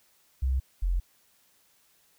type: tone pair in turn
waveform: sine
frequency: 65.3 / 44.03 Hz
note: C2 / F1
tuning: -3 / +15 cents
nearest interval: perfect fifth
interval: 682 cents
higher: first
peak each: -23 dBFS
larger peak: neither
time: 0.42-0.6 / 0.82-1 s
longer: neither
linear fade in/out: 10 ms
effects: white hiss -65 dBFS RMS until 2.18 s